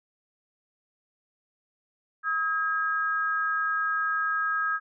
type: tone pair together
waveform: sine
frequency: 1275 / 1625.5 Hz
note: D#6 / G#6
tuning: +42 / -38 cents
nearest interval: major third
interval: 420 cents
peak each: -27 dBFS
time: 2.23-4.8 s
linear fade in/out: 50 ms
effects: none